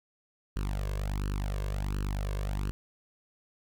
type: tone with flanger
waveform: sawtooth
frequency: 49.44 Hz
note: G1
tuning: 15 cents sharp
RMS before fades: -32 dBFS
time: 0.56-2.71 s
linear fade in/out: 0 ms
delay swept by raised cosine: 0.68 to 1.88 ms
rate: 1.4 Hz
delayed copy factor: +1
effects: none